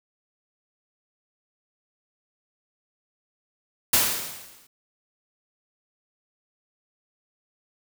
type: noise with exponential decay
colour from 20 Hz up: white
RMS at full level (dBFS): -17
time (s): 3.93-4.67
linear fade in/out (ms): 5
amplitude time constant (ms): 160
effects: none